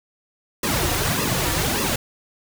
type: noise with flanger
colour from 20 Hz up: pink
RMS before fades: -22 dBFS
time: 0.63-1.96 s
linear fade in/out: 5 ms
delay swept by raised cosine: 1.3 to 4.8 ms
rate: 1.7 Hz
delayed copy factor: -1
effects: none